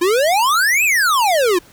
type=exponential two-way sweep; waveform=square; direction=up then down; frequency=333.8 to 2657 to 333.8 Hz; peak=-13 dBFS; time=0.01-1.59 s; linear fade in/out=10 ms; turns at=0.84 s; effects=pink hiss -47 dBFS RMS until 1.72 s